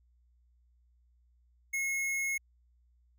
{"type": "tone", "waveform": "square", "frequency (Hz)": 2170, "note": "C#7", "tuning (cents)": -37, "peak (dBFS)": -31, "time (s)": [1.73, 2.38], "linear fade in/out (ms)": 10, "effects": ["added 60 Hz sine -64 dBFS peak until 3.18 s"]}